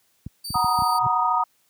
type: clicks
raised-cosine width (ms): 5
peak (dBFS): -19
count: 6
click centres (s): 0.265 / 0.505 / 0.556 / 0.644 / 0.789 / 0.821
type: tone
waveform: sawtooth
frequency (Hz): 4615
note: D8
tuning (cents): -31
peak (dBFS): -28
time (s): 0.44-0.99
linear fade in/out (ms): 10
type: chord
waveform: sine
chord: B major seventh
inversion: second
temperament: equal with one note detuned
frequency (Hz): 740 / 932.3 / 965.8 / 1244.5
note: F#5 / A#5 / B5 / D#6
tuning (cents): 0 / 0 / -39 / 0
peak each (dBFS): -26 / -23 / -27 / -22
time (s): 0.54-1.44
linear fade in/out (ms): 10
type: tone with exponential growth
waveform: triangle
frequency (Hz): 124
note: B2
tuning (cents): +7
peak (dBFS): -20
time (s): 0.99-1.07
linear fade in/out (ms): 5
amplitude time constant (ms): 16
effects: white hiss -65 dBFS RMS until 1.69 s + high-pass 60 Hz 12 dB/octave